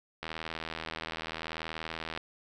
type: click train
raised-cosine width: 0.3 ms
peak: -20 dBFS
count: 158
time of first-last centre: 0.23-2.175 s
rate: 80.7 Hz
effects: none